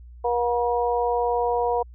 harmonic tone, 239.8 Hz, A#3, 49 cents sharp, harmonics 2 / 3 / 4, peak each -23 / -25 / -26 dBFS, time 0.24-1.83 s, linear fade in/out 10 ms, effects added 60 Hz sine -41 dBFS peak until 1.94 s

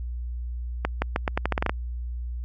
accelerating click train, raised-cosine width 0.5 ms, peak -8 dBFS, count 11, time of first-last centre 0.85-1.695 s, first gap 170 ms, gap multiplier 0.83, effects added 60 Hz sine -29 dBFS peak until 2.44 s

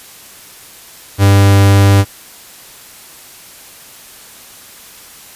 45% pulse tone, 99.2 Hz, G2, 21 cents sharp, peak -5 dBFS, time 1.18-2.05 s, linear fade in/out 50 ms, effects white hiss -37 dBFS RMS until 5.35 s + resampled to 32000 Hz

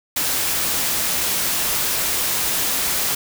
white noise, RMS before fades -21 dBFS, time 0.16-3.15 s, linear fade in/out 5 ms, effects none

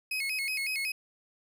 35% pulse tone with vibrato, 2349 Hz, D7, in tune, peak -28 dBFS, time 0.11-0.92 s, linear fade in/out 5 ms, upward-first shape square, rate 5.4 Hz, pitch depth 130 cents each way, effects none

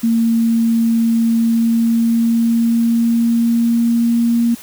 sine tone with pitch glide, 229 to 234.1 Hz, A#3 to A#3, -31 to +8 cents, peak -11 dBFS, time 0.03-4.55 s, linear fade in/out 10 ms, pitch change +39 cents, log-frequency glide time 1.33-4.4 s, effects white hiss -37 dBFS RMS until 4.62 s

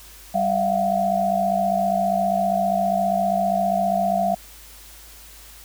sine tone cluster, 194.6 / 639 / 689 / 744 Hz, G3 / D#5 / F5 / F#5, -12 / +46 / -24 / +9 cents, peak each -26 / -29 / -20 / -25 dBFS, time 0.34-4.35 s, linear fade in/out 10 ms, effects added 53 Hz sine -47 dBFS peak until 5.64 s + white hiss -45 dBFS RMS until 5.64 s

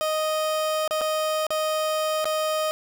30% pulse tone with dropouts, 622.3 Hz, D#5, in tune, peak -20 dBFS, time 0.01-2.71 s, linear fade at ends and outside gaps 0 ms, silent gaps 0.877-0.909 / 1.011-1.015 / 1.467-1.505 / 2.244-2.255 s, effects none

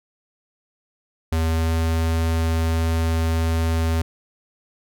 square tone with pitch glide, 81 to 81.75 Hz, E2 to E2, -30 to -14 cents, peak -19 dBFS, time 1.32-4.02 s, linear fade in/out 5 ms, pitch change +16 cents, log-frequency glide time 1.45-1.8 s, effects none

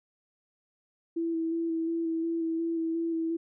sine tone with vibrato, 329.6 Hz, E4, in tune, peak -27 dBFS, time 1.16-3.37 s, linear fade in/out 10 ms, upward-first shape square, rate 2.8 Hz, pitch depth 16 cents each way, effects none

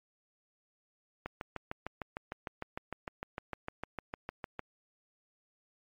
click train, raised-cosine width 0.5 ms, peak -22 dBFS, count 23, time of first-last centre 1.26-4.593 s, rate 6.6 Hz, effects MP3 64 kbps

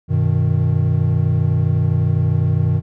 triangle chord, G augmented, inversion none, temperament equal with one note detuned, 95.76 / 123.47 / 155.56 Hz, G2 / B2 / D#3, -40 / 0 / 0 cents, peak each -16 dBFS, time 0.08-2.82 s, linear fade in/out 50 ms, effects none

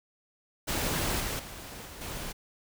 pink noise with level steps, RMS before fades -30 / -33 / -43 / -45 / -38 dBFS, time 0.67-2.33 s, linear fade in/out 20 ms, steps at 1.2 / 1.39 / 1.85 / 2.01 s, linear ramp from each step 5 ms, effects none

